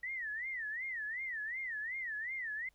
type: tone with vibrato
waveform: sine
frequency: 1900 Hz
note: A#6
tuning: 33 cents sharp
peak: -37 dBFS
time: 0.03-2.69 s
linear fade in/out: 5 ms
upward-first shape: sine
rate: 2.7 Hz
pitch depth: 200 cents each way
effects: added 50 Hz sine -70 dBFS peak until 2.74 s + pink hiss -75 dBFS RMS until 2.74 s